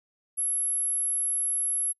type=tone; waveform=sine; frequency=11175 Hz; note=F9; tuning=in tune; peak=-24 dBFS; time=0.37-1.93 s; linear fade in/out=20 ms; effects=noise-tail reverb RT60 0.1 s tail -25 dB re dry